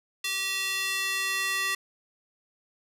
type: tone with high-pass filter sweep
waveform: square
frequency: 385.8 Hz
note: G4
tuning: 28 cents flat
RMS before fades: -29 dBFS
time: 0.24-1.75 s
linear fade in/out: 5 ms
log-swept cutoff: 2800 to 1800 Hz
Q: 1.6
effects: resampled to 32000 Hz + 8-bit